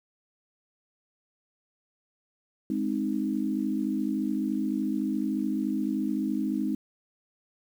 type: chord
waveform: sine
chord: Ab major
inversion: none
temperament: equal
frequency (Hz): 207.7 / 261.6 / 311.1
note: Ab3 / C4 / Eb4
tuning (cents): 0 / 0 / 0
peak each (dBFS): -30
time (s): 2.7-6.75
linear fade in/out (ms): 2
effects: 9-bit